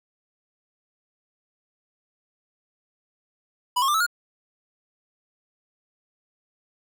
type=tone with pitch steps; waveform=square; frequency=987.8 / 1083.4 / 1188.3 / 1303.4 / 1429.6 Hz; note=B5 / C#6 / D6 / E6 / F6; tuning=0 / -40 / +20 / -20 / +40 cents; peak=-20 dBFS; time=3.76-4.065 s; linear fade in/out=10 ms; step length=61 ms; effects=none